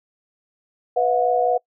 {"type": "chord", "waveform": "sine", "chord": "B suspended fourth", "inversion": "none", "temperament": "equal with one note detuned", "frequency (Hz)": [493.9, 659.3, 723.9], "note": ["B4", "E5", "F#5"], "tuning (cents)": [0, 0, -38], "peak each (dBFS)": [-20, -23, -19], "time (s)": [0.96, 1.58], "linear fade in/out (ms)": 10, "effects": ["noise-tail reverb RT60 0.1 s tail -26 dB re dry"]}